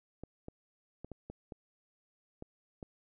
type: clicks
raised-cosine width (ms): 2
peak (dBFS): -30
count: 8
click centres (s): 0.236 / 0.484 / 1.046 / 1.117 / 1.3 / 1.522 / 2.424 / 2.828
effects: none